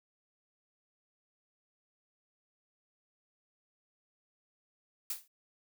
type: noise with exponential decay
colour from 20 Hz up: blue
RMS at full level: -32 dBFS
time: 5.1-5.28 s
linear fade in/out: 5 ms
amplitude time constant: 37 ms
effects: none